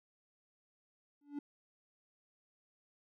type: tone with exponential growth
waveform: triangle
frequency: 288.3 Hz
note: D4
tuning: 32 cents flat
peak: -33 dBFS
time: 1.21-1.39 s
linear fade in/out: 5 ms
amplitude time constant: 39 ms
effects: none